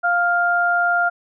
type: tone pair together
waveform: sine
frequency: 700 / 1401.4 Hz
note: F5 / F6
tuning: +4 / +6 cents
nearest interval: octave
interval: 1202 cents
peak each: -19 / -17 dBFS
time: 0.03-1.1 s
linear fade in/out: 20 ms
effects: none